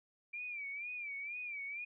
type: tone with vibrato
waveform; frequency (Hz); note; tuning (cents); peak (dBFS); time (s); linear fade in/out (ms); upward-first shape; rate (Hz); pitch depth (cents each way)
sine; 2349; D7; 0; -40; 0.33-1.85; 10; sine; 2.1; 100
effects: none